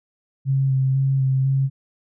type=tone with vibrato; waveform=sine; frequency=134 Hz; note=C3; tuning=42 cents sharp; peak=-16 dBFS; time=0.45-1.7 s; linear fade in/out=50 ms; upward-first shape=square; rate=2 Hz; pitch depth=17 cents each way; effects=none